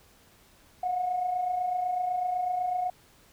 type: tone pair together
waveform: sine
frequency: 700 / 728 Hz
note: F5 / F#5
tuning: +4 / -28 cents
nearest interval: minor second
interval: 68 cents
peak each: -35 / -26 dBFS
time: 0.83-2.9 s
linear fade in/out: 5 ms
effects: tanh soft clip ceiling -19 dBFS + pink hiss -59 dBFS RMS until 3.32 s